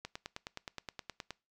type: click train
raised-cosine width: 0.2 ms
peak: -23 dBFS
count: 13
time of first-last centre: 0.05-1.307 s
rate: 9.55 Hz
effects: noise-tail reverb RT60 0.3 s tail -23 dB re dry